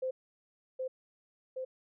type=tone with echo; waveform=sine; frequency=518 Hz; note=C5; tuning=17 cents flat; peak=-31 dBFS; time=0.02-0.11 s; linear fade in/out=10 ms; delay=770 ms; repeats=2; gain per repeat=-2 dB; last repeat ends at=1.65 s; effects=none